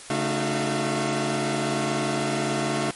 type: tone cluster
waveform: sawtooth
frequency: 140.1 / 218.3 / 306.9 / 364.2 / 679 Hz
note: C#3 / A3 / D#4 / F#4 / F5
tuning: +19 / -13 / -24 / -27 / -49 cents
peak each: -26 dBFS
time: 0.1-2.91 s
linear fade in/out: 2 ms
effects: white hiss -42 dBFS RMS until 2.95 s + MP3 48 kbps